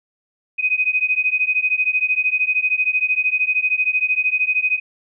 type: beating tone pair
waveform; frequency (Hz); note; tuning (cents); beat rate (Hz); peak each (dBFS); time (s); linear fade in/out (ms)
sine; 2500 / 2513; D#7 / D#7; +8 / +17; 13; -19; 0.58-4.8; 20
effects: none